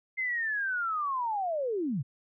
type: linear sweep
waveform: sine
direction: down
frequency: 2093 to 113.5 Hz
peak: -28 dBFS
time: 0.17-2.03 s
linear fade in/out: 20 ms
effects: none